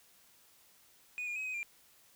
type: tone with pitch steps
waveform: sine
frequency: 2476 / 2424 / 2543 / 2515 / 2387 Hz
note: D#7 / D#7 / D#7 / D#7 / D7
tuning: -9 / -46 / +37 / +18 / +28 cents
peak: -33 dBFS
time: 1.18-1.63 s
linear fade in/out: 0 ms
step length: 90 ms
effects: tanh soft clip ceiling -35 dBFS + white hiss -64 dBFS RMS until 2.15 s